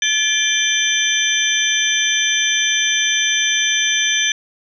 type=tone cluster; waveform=sine; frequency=1724 / 2369 / 3129 / 3531 / 6050 Hz; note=A6 / D7 / G7 / A7 / F#8; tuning=-36 / +14 / -4 / +5 / +38 cents; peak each=-21 dBFS; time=0.02-4.32 s; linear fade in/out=2 ms; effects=none